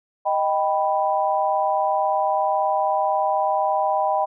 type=chord; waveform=sine; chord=Eb augmented; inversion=none; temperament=equal; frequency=622.3 / 784 / 987.8 Hz; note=Eb5 / G5 / B5; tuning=0 / 0 / 0 cents; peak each=-23 / -21 / -24 dBFS; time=0.25-4.26 s; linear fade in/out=20 ms; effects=none